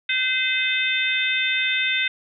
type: harmonic tone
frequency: 514 Hz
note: C5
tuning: 31 cents flat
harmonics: 3 / 4 / 5 / 6 / 7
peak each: -27 / -24 / -25 / -33 / -25 dBFS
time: 0.09-2.08 s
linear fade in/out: 5 ms
effects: none